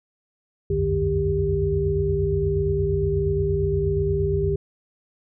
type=tone cluster; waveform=sine; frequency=65.2 / 86.6 / 95.1 / 151.7 / 397.1 Hz; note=C2 / F2 / F#2 / D#3 / G4; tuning=-5 / -14 / +48 / -44 / +22 cents; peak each=-28 / -28 / -30 / -26 / -22 dBFS; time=0.7-4.56 s; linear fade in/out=5 ms; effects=none